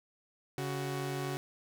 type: tone pair together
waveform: sawtooth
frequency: 140 / 372.1 Hz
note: C#3 / F#4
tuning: +18 / +10 cents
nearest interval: octave + perfect fourth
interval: 1692 cents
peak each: -32 / -34 dBFS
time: 0.58-1.37 s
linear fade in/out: 0 ms
effects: none